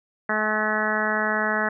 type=harmonic tone with a mistuned harmonic; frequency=214.8 Hz; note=A3; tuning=41 cents flat; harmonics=1 / 2 / 3 / 4 / 5 / 6 / 7 / 8 / 9; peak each=-30 / -32 / -29 / -31 / -32 / -31 / -28 / -27 / -31 dBFS; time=0.29-1.69 s; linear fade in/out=5 ms; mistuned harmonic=4; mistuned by=-18 cents; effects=none